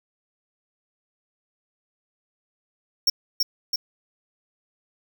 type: tone with echo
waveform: square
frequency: 5500 Hz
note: F8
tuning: 27 cents flat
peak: -16 dBFS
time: 3.07-3.1 s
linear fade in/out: 5 ms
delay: 330 ms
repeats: 2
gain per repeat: -3 dB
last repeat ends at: 3.76 s
effects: 7-bit